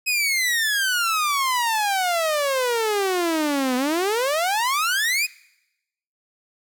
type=exponential two-way sweep; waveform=sawtooth; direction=down then up; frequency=2555 to 247.1 to 2555 Hz; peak=-16 dBFS; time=0.06-5.27 s; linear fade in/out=20 ms; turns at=3.76 s; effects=noise-tail reverb RT60 0.9 s tail -22 dB re dry